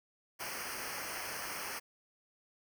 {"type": "noise with comb filter", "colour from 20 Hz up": "pink", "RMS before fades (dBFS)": -41, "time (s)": [0.39, 1.8], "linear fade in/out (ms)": 20, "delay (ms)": 0.27, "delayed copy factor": -0.95, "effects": []}